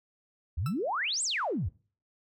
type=exponential two-way sweep; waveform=sine; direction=up then down; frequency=69.3 to 8560 to 69.3 Hz; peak=-28 dBFS; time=0.57-1.69 s; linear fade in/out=10 ms; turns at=1.23 s
type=tone with exponential decay; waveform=40% pulse; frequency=1324 Hz; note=E6; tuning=7 cents sharp; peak=-32 dBFS; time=0.66-0.78 s; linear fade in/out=2 ms; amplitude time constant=25 ms
effects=noise-tail reverb RT60 0.4 s tail -22 dB re dry